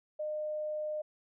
sine tone, 609 Hz, D#5, 37 cents flat, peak -33 dBFS, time 0.19-1.02 s, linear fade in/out 10 ms, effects none

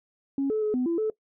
sine tone with pitch steps, 275.3 / 433 / 425.6 / 251.5 / 337 / 434.7 Hz, C#4 / A4 / G#4 / B3 / E4 / A4, -12 / -28 / +42 / +32 / +38 / -21 cents, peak -22 dBFS, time 0.38-1.1 s, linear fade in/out 2 ms, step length 120 ms, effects noise-tail reverb RT60 0.1 s tail -21 dB re dry + tanh soft clip ceiling -19 dBFS

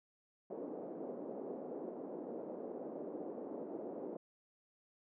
white band-pass noise, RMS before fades -45 dBFS, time 0.5-4.17 s, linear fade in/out 5 ms, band 240 to 550 Hz, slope 24 dB/octave, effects none

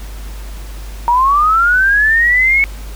sine linear sweep, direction up, 932.3 to 2217 Hz, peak -8 dBFS, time 1.08-2.64 s, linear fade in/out 0 ms, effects added 50 Hz sine -25 dBFS peak until 2.95 s + pink hiss -37 dBFS RMS until 2.95 s

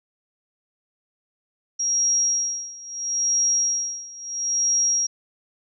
sine tone with tremolo, 5640 Hz, F8, 16 cents sharp, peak -17 dBFS, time 1.79-5.07 s, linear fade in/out 10 ms, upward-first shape sine, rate 0.75 Hz, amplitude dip 90%, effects none

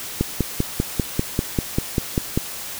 click train, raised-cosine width 3 ms, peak -5 dBFS, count 12, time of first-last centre 0.21-2.375 s, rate 5.08 Hz, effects white hiss -32 dBFS RMS until 2.79 s

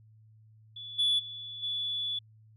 sine tone with level steps, 3439 Hz, A7, 40 cents flat, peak -40 / -22 / -39 / -30 dBFS, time 0.76-2.19 s, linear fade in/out 5 ms, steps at 0.98 / 1.18 / 1.62 s, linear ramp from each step 20 ms, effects tanh soft clip ceiling -21 dBFS + added 109 Hz sine -55 dBFS peak until 2.56 s

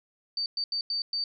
sine tone bursts at uneven times, 4599 Hz, D8, 37 cents flat, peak -27 dBFS, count 5, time 0.37-0.46 / 0.57-0.64 / 0.72-0.81 / 0.9-1.02 / 1.13-1.24 s, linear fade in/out 2 ms, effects none

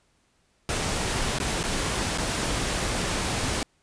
pink noise with dropouts, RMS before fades -27 dBFS, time 0.69-3.63 s, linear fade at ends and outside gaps 1 ms, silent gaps 1.386-1.4 / 1.631-1.638 / 2.177-2.183 s, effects pink hiss -67 dBFS RMS until 3.82 s + resampled to 22050 Hz

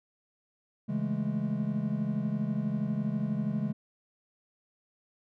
triangle chord, A major seventh, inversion first, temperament equal, 138.59 / 164.81 / 207.7 / 220 Hz, C#3 / E3 / G#3 / A3, 0 / 0 / 0 / 0 cents, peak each -33 / -34 / -29 / -34 dBFS, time 0.88-3.73 s, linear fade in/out 20 ms, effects none

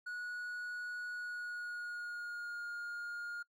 triangle tone with pitch glide, 1461 to 1420.2 Hz, F#6 to F6, -22 to +29 cents, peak -38 dBFS, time 0.06-3.43 s, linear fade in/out 10 ms, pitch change -49 cents, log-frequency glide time 1.12-2.66 s, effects noise-tail reverb RT60 0.1 s tail -25 dB re dry

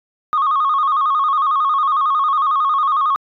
sine tone with vibrato, 1164 Hz, D6, 16 cents flat, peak -12 dBFS, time 0.33-3.16 s, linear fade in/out 0 ms, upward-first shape square, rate 11 Hz, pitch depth 97 cents each way, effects tanh soft clip ceiling -10 dBFS

